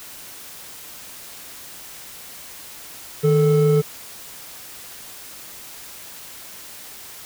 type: tone pair together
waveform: triangle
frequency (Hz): 154.36 / 436.6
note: D#3 / A4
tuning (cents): -13 / -13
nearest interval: octave + tritone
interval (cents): 1800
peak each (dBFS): -14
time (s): 3.23-3.82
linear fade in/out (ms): 20
effects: white hiss -39 dBFS RMS until 7.25 s